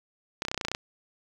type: clicks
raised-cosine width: 0.2 ms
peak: -12 dBFS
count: 11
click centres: 0.421 / 0.451 / 0.484 / 0.515 / 0.545 / 0.577 / 0.612 / 0.65 / 0.684 / 0.716 / 0.749 s
effects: 7-bit